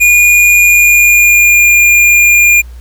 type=tone with pitch glide; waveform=square; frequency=2436 to 2411 Hz; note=D#7 to D7; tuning=-37 to +45 cents; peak=-4 dBFS; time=0-2.62 s; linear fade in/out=20 ms; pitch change=-18 cents; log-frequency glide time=0.28-1.69 s; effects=added 60 Hz sine -26 dBFS peak until 2.8 s + pink hiss -45 dBFS RMS until 2.8 s